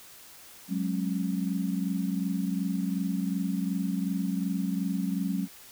sine chord, F# suspended second, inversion none, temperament equal with one note detuned, 185 / 207.7 / 273.2 Hz, F#3 / G#3 / C#4, 0 / 0 / -25 cents, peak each -29 / -32 / -33 dBFS, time 0.68-5.48 s, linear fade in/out 50 ms, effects white hiss -50 dBFS RMS until 5.71 s

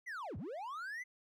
triangle linear two-way sweep, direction down then up, 2072 to 71.4 to 2072 Hz, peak -39 dBFS, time 0.06-1.04 s, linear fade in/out 20 ms, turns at 0.37 s, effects none

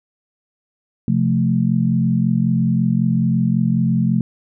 sine chord, F major, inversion second, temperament equal, 130.81 / 174.61 / 220 Hz, C3 / F3 / A3, 0 / 0 / 0 cents, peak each -19 / -18 / -18 dBFS, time 1.08-4.21 s, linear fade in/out 2 ms, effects none

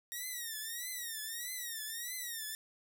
5% pulse tone with vibrato, 1872 Hz, A#6, 7 cents sharp, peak -29 dBFS, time 0.12-2.55 s, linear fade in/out 0 ms, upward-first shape triangle, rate 1.6 Hz, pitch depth 160 cents each way, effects none

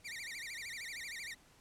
sawtooth tone with vibrato, 2083 Hz, C7, 8 cents flat, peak -39 dBFS, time 0.04-1.35 s, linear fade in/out 20 ms, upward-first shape sine, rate 13 Hz, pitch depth 240 cents each way, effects pink hiss -64 dBFS RMS until 1.6 s + low-pass 11000 Hz 12 dB/octave

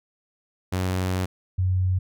sawtooth / sine tone pair in turn, 92.5 / 92.5 Hz, F#2 / F#2, 0 / 0 cents, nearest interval unison, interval 0 cents, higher neither, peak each -19 dBFS, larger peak neither, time 0.72-1.26 / 1.58-1.99 s, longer first, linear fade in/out 10 ms, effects none

